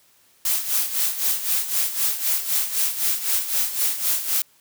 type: noise with tremolo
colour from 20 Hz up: blue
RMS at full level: -20 dBFS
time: 0.45-4.42 s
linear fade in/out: 2 ms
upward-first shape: sine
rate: 3.9 Hz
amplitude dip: 70%
effects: white hiss -58 dBFS RMS until 4.6 s + high-pass 60 Hz 12 dB/octave